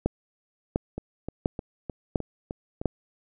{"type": "two click trains", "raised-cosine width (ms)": 2, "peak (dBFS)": [-19, -9], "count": [7, 5], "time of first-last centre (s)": [[0.98, 2.815], [0.06, 2.857]], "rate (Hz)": [3.27, 1.43], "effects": []}